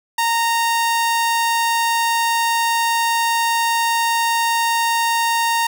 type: tone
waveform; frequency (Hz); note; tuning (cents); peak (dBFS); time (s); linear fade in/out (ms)
sawtooth; 925; A#5; -14; -12; 0.18-5.67; 5
effects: none